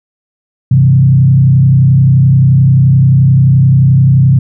sine tone with frequency modulation, 132.6 Hz, C3, 23 cents sharp, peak -3 dBFS, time 0.71-4.39 s, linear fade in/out 5 ms, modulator 31.5 Hz, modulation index 0.76, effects none

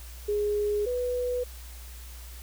sine tone pair in turn, 415.3 / 493.9 Hz, G#4 / B4, 0 / 0 cents, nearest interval minor third, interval 300 cents, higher second, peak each -24 / -26 dBFS, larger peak first, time 0.28-0.86 / 0.86-1.44 s, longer neither, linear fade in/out 10 ms, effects added 60 Hz sine -41 dBFS peak until 2.42 s + white hiss -49 dBFS RMS until 2.42 s

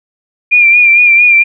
sine tone with vibrato, 2400 Hz, D7, 37 cents sharp, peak -3 dBFS, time 0.51-1.44 s, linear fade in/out 20 ms, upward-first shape sine, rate 4.4 Hz, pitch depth 43 cents each way, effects none

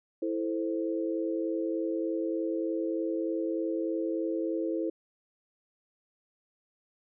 sine chord, A minor, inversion second, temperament equal, 329.6 / 440 / 523.3 Hz, E4 / A4 / C5, 0 / 0 / 0 cents, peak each -30 / -35 / -35 dBFS, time 0.22-4.9 s, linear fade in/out 5 ms, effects none

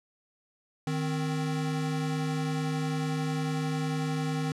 square tone pair together, 154.8 / 261.7 Hz, D#3 / C4, -9 / 0 cents, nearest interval major sixth, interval 909 cents, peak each -30 / -34 dBFS, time 0.87-4.52 s, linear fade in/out 2 ms, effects low-pass 9000 Hz 12 dB/octave

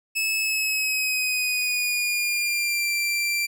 sawtooth tone with pitch glide, 2600 to 2357 Hz, E7 to D7, -24 to +6 cents, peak -19 dBFS, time 0.15-3.47 s, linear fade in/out 20 ms, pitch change -170 cents, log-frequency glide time 0.39-2.9 s, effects none

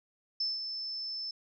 sine tone with ADSR envelope, 5274 Hz, E8, in tune, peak -28 dBFS, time 0.4-1.31 s, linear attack 6 ms, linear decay 180 ms, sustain -7 dB, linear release 4 ms, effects none

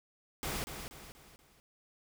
pink noise with echo, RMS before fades -37 dBFS, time 0.43-0.64 s, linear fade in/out 0 ms, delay 240 ms, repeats 4, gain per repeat -7 dB, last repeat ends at 1.6 s, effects none

